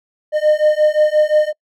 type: beating tone pair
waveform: triangle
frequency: 606 / 611.7 Hz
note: D#5 / D#5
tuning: -46 / -30 cents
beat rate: 5.7 Hz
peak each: -12 dBFS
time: 0.32-1.53 s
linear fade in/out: 50 ms
effects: noise-tail reverb RT60 0.1 s tail -26 dB re dry